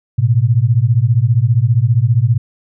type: beating tone pair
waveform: sine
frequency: 110 / 125 Hz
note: A2 / B2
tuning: 0 / +21 cents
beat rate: 15 Hz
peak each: -12 dBFS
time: 0.18-2.38 s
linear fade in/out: 10 ms
effects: none